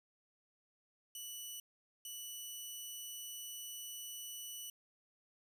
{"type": "tone bursts at uneven times", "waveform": "10% pulse", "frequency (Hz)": 2960, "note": "F#7", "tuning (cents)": 0, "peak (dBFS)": -36, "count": 2, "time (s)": [[1.15, 1.6], [2.05, 4.7]], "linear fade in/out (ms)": 2, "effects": ["resampled to 32000 Hz", "12-bit"]}